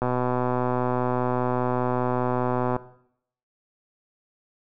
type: click train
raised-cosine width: 1 ms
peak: -11 dBFS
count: 344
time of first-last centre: 0.02-2.764 s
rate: 125 Hz
effects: noise-tail reverb RT60 0.7 s tail -17 dB re dry